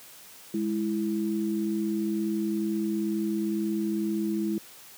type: tone pair together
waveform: sine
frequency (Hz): 207.9 / 330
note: G#3 / E4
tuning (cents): +2 / +2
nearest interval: minor sixth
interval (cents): 800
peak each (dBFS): -28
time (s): 0.54-4.58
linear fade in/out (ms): 2
effects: white hiss -49 dBFS RMS until 4.97 s + high-pass 100 Hz 12 dB/octave